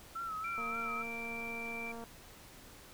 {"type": "tone with vibrato", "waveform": "sine", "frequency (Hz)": 1318.5, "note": "E6", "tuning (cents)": 0, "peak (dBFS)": -37, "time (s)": [0.15, 1.03], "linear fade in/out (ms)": 10, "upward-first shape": "sine", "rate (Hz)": 3.5, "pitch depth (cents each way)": 70}
{"type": "tone", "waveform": "sine", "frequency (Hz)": 2349, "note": "D7", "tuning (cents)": 0, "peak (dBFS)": -40, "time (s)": [0.44, 1.92], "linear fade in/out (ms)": 5}
{"type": "click train", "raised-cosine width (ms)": 1, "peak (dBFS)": -34, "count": 338, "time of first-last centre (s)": [0.58, 2.039], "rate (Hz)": 231}
{"effects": ["pink hiss -55 dBFS RMS until 2.93 s"]}